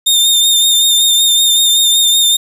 sawtooth tone with vibrato, 3640 Hz, A#7, 42 cents flat, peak -5 dBFS, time 0.06-2.37 s, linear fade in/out 10 ms, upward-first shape sine, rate 5.3 Hz, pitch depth 29 cents each way, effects 7-bit

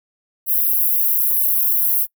white high-pass noise, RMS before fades -17 dBFS, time 0.46-2.07 s, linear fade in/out 50 ms, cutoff 11000 Hz, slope 96 dB/octave, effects noise-tail reverb RT60 0.1 s tail -24 dB re dry

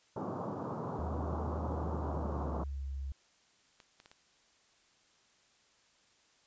pink band-pass noise, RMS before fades -39 dBFS, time 0.16-2.64 s, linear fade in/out 5 ms, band 110 to 1200 Hz, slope 48 dB/octave
sine tone with pitch glide, 77.78 to 68.1 Hz, D#2 to C#2, 0 to -30 cents, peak -36 dBFS, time 0.99-3.12 s, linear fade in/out 0 ms, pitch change -230 cents, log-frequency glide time 1.96-2.82 s
clicks, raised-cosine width 0.2 ms, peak -37 dBFS, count 4, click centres 3.802 / 4.001 / 4.059 / 4.115 s
effects white hiss -68 dBFS RMS until 6.46 s + resampled to 16000 Hz

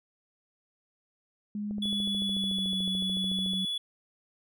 sine tone with pitch glide, 207.7 to 189.36 Hz, G#3 to F#3, 0 to +40 cents, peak -31 dBFS, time 1.55-3.65 s, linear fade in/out 2 ms, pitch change -160 cents, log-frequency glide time 1.73-2.79 s
click train, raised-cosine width 2 ms, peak -31 dBFS, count 26, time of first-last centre 1.71-3.535 s, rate 13.7 Hz
triangle tone, 3412 Hz, G#7, 46 cents sharp, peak -28 dBFS, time 1.82-3.78 s, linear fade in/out 5 ms
effects none

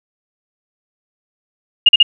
sine tone bursts, 2841 Hz, F7, 29 cents sharp, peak -3 dBFS, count 3, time 1.86-2.029 s, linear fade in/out 5 ms, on 29 ms, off 41 ms, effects none

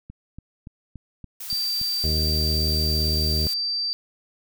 click train, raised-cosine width 5 ms, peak -26 dBFS, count 8, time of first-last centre 0.1-2.1 s, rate 3.5 Hz
blue noise, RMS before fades -35 dBFS, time 1.4-3.54 s, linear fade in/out 5 ms
sine tone, 4668 Hz, D8, 11 cents flat, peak -23 dBFS, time 1.5-3.93 s, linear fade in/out 0 ms
harmonic tone, 77.78 Hz, D#2, in tune, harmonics 1 / 2 / 3 / 4 / 5 / 6 / 8, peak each -23 / -31 / -35 / -39 / -35 / -41 / -41 dBFS, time 2.04-3.47 s, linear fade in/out 0 ms
effects none

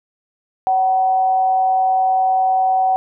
sine tone with amplitude modulation, 755 Hz, F#5, 35 cents sharp, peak -11 dBFS, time 0.67-2.96 s, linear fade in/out 0 ms, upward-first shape sine, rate 205 Hz, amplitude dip 35%, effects none

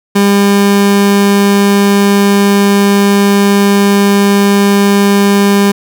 30% pulse tone, 200.7 Hz, G3, 41 cents sharp, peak -3 dBFS, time 0.15-5.72 s, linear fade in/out 10 ms, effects none

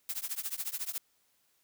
blue noise with tremolo, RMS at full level -33 dBFS, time 0.09-0.98 s, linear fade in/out 0 ms, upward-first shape triangle, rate 14 Hz, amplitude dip 100%, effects white hiss -72 dBFS RMS until 1.63 s

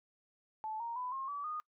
sine tone with pitch steps, 870 / 932.4 / 999.4 / 1071.1 / 1148 / 1230.4 Hz, A5 / A#5 / B5 / C6 / D6 / D#6, -20 / 0 / +20 / +40 / -40 / -20 cents, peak -37 dBFS, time 0.64-1.6 s, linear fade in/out 0 ms, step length 160 ms, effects noise-tail reverb RT60 0.1 s tail -23 dB re dry

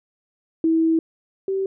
sine tone pair in turn, 324.7 / 386.1 Hz, E4 / G4, -26 / -26 cents, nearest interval minor third, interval 300 cents, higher second, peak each -15 / -20 dBFS, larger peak first, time 0.64-0.99 / 1.48-1.66 s, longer first, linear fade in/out 2 ms, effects none

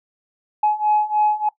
sine beating tone pair, 844 / 847.3 Hz, G#5 / G#5, +28 / +34 cents, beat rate 3.3 Hz, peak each -19 / -17 dBFS, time 0.63-1.49 s, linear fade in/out 5 ms, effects noise-tail reverb RT60 0.1 s tail -20 dB re dry + tanh soft clip ceiling -9 dBFS

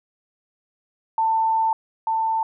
sine tone pair in turn, 892 / 892 Hz, A5 / A5, +23 / +23 cents, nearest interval unison, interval 0 cents, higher neither, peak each -17 / -19 dBFS, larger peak first, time 1.18-1.73 / 2.07-2.43 s, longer first, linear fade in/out 2 ms, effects none

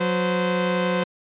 sawtooth tone pair together, 182.08 / 515 Hz, F#3 / C5, -28 / -28 cents, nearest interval octave + tritone, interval 1800 cents, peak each -19 dBFS, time 0-1.04 s, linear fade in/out 10 ms, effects resampled to 8000 Hz

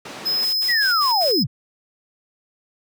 pink band-pass noise, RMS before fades -36 dBFS, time 0.05-0.45 s, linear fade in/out 5 ms, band 220 to 5700 Hz, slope 12 dB/octave
square tone, 5100 Hz, D#8, 42 cents sharp, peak -19 dBFS, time 0.25-1.44 s, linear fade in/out 20 ms
white noise bursts, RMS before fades -34 dBFS, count 5, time 0.41-1.328 s, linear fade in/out 20 ms, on 130 ms, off 67 ms
sine linear sweep, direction down, 1999 to 91.5 Hz, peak -18 dBFS, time 0.68-1.47 s, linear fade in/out 20 ms
effects none

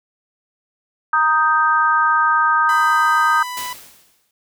sine chord, Eb major, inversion second, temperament equal, 932.3 / 1244.5 / 1568 Hz, Bb5 / Eb6 / G6, 0 / 0 / 0 cents, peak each -19 / -15 / -18 dBFS, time 1.13-3.43 s, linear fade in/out 5 ms
sawtooth tone with pitch glide, 1000 to 993.1 Hz, B5 to B5, +21 to +9 cents, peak -22 dBFS, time 2.69-3.73 s, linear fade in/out 2 ms, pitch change -12 cents, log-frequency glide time 3.39-3.48 s
white noise with exponential decay, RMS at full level -28 dBFS, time 3.57-4.31 s, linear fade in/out 2 ms, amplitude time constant 160 ms
effects none

